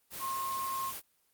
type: tone in noise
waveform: sine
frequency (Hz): 1069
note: C6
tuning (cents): +37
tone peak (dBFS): -33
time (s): 0.19-0.93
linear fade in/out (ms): 50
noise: white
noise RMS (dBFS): -41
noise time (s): 0.1-1.02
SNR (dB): +5
effects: white hiss -72 dBFS RMS until 1.33 s + Opus 24 kbps